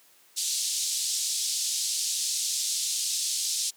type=band-pass noise; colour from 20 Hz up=white; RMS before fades=-29 dBFS; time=0.36-3.71 s; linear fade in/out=20 ms; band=3800 to 8700 Hz; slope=24 dB/octave; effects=white hiss -59 dBFS RMS until 3.76 s + high-pass 200 Hz 12 dB/octave